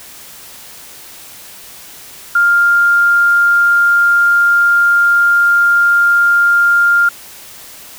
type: tone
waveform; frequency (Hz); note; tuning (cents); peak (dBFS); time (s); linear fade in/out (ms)
sine; 1401; F6; +5; -7; 2.35-7.09; 5
effects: white hiss -35 dBFS RMS until 7.98 s